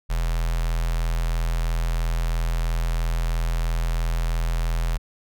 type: tone with notch filter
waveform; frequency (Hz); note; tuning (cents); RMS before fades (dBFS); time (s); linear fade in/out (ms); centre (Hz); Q
square; 41.51; E1; +13; -23; 0.09-4.98; 20; 290; 0.62
effects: none